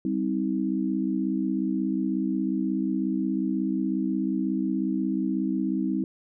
sine chord, C minor, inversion second, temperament equal with one note detuned, 196 / 261.6 / 318.2 Hz, G3 / C4 / Eb4, 0 / 0 / +39 cents, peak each -28 dBFS, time 0.05-6.04 s, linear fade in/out 2 ms, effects none

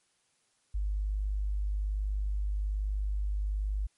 sine tone, 50.6 Hz, G#1, 44 cents flat, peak -28 dBFS, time 0.74-3.87 s, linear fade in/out 10 ms, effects white hiss -72 dBFS RMS until 3.97 s + MP3 48 kbps

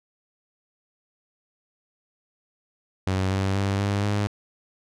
sawtooth tone with pitch steps, 94.6 / 96.59 / 98.62 / 100.69 / 102.81 Hz, F#2 / G2 / G2 / G2 / G#2, +39 / -25 / +11 / +47 / -17 cents, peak -18 dBFS, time 3.07-4.27 s, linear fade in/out 0 ms, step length 240 ms, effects low-pass 7000 Hz 12 dB/octave

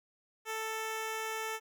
10% pulse tone, 441.4 Hz, A4, 5 cents sharp, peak -27 dBFS, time 0.45-1.6 s, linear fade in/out 50 ms, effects none

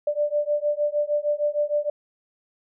sine beating tone pair, 587.3 / 593.8 Hz, D5 / D5, 0 / +19 cents, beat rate 6.5 Hz, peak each -24 / -24 dBFS, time 0.07-1.9 s, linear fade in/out 5 ms, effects none

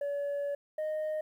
sine tone pair in turn, 570 / 618.2 Hz, C#5 / D#5, +48 / -11 cents, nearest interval minor second, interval 141 cents, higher second, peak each -28 / -28 dBFS, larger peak neither, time 0.01-0.55 / 0.78-1.21 s, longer first, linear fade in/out 5 ms, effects tanh soft clip ceiling -30 dBFS + 11-bit

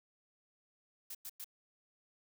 blue noise bursts, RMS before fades -45 dBFS, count 3, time 1.1-1.444 s, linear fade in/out 5 ms, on 48 ms, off 100 ms, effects none

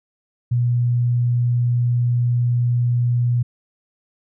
sine tone, 121.2 Hz, B2, 32 cents flat, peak -15 dBFS, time 0.51-3.43 s, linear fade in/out 10 ms, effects none

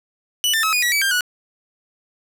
sawtooth tone with pitch steps, 2961 / 1788 / 1287 / 2463 / 1932 / 2291 / 1591 / 1468 Hz, F#7 / A6 / E6 / D#7 / B6 / D7 / G6 / F#6, +1 / +27 / -42 / -18 / -39 / -44 / +25 / -14 cents, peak -13 dBFS, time 0.44-1.208 s, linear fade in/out 0 ms, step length 96 ms, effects none

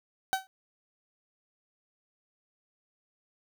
30% pulse tone with exponential decay, 764 Hz, G5, 45 cents flat, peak -19 dBFS, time 0.33-0.47 s, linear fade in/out 0 ms, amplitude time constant 30 ms, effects none

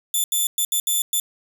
5% pulse tone bursts at uneven times, 3520 Hz, A7, in tune, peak -11 dBFS, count 6, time 0.14-0.24 / 0.32-0.47 / 0.58-0.65 / 0.72-0.8 / 0.87-1.02 / 1.13-1.2 s, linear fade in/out 2 ms, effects 7-bit

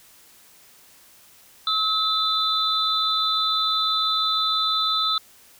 sine tone cluster, 1290 / 3567 / 3997 Hz, E6 / A7 / B7, -38 / +23 / +20 cents, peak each -24 dBFS, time 1.67-5.18 s, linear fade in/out 2 ms, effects white hiss -52 dBFS RMS until 5.59 s

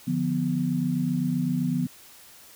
sine chord, B diminished, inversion first, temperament equal, 146.83 / 174.61 / 246.9 Hz, D3 / F3 / B3, 0 / 0 / 0 cents, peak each -29 / -27 / -26 dBFS, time 0.07-1.87 s, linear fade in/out 10 ms, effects white hiss -50 dBFS RMS until 2.55 s

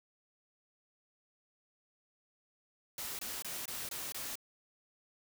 white noise bursts, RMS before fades -41 dBFS, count 6, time 2.98-4.355 s, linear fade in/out 2 ms, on 210 ms, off 23 ms, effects none

